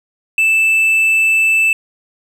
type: tone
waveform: triangle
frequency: 2640 Hz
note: E7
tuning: 2 cents sharp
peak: -8 dBFS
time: 0.38-1.73 s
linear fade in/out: 2 ms
effects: none